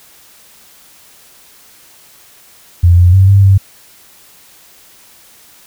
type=tone with pitch steps; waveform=sine; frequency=87 / 88.7 / 95.6 / 98.7 / 97.1 Hz; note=F2 / F2 / G2 / G2 / G2; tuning=-6 / +27 / -43 / +12 / -16 cents; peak=-3 dBFS; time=2.83-3.58 s; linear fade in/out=10 ms; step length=150 ms; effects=white hiss -43 dBFS RMS until 5.66 s